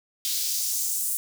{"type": "noise with high-pass filter sweep", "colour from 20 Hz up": "white", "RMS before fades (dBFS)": -27, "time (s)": [0.25, 1.17], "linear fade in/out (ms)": 0, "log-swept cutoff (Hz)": [3800, 9200], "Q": 1.7, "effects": []}